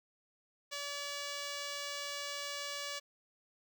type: tone with notch filter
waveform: 5% pulse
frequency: 573 Hz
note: D5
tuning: 43 cents flat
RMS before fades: -41 dBFS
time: 0.71-3 s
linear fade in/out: 20 ms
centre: 11000 Hz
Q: 1.3
effects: none